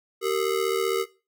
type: ring-modulated tone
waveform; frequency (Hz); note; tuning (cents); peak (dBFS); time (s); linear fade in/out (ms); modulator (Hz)
square; 422.7; G#4; +31; -20; 0.21-1.06; 50; 37.7
effects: noise-tail reverb RT60 0.3 s tail -17 dB re dry